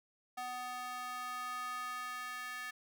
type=tone with high-pass filter sweep; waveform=square; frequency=249.1 Hz; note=B3; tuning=15 cents sharp; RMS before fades=-42 dBFS; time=0.37-2.71 s; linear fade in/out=10 ms; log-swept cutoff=880 to 1600 Hz; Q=3.7; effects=none